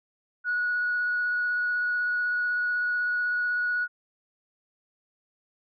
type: tone with vibrato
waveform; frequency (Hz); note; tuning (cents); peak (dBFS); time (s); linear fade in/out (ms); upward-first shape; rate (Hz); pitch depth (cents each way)
sine; 1461; F#6; -22; -23; 0.44-3.88; 50; triangle; 16; 10
effects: tanh soft clip ceiling -19 dBFS